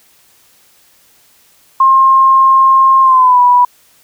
sine tone with pitch glide, 1065 to 982.3 Hz, C6 to B5, +30 to -10 cents, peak -4 dBFS, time 1.8-3.65 s, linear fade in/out 5 ms, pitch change -140 cents, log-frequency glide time 3.02-3.4 s, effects white hiss -49 dBFS RMS until 4.03 s

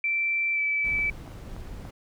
sine tone with pitch glide, 2340 to 2309 Hz, D7 to D7, -7 to -30 cents, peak -23 dBFS, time 0.04-1.1 s, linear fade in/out 2 ms, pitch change -23 cents, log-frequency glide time 0.53-0.6 s
brown noise, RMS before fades -39 dBFS, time 0.84-1.91 s, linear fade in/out 10 ms
click train, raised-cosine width 1 ms, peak -29 dBFS, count 4, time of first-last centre 0.99-1.852 s, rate 3.48 Hz
effects none

